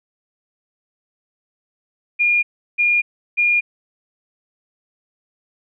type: tone bursts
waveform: sine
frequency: 2421 Hz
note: D#7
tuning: 48 cents flat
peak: -13 dBFS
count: 3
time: 2.19-3.61 s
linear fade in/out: 20 ms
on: 240 ms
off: 350 ms
effects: none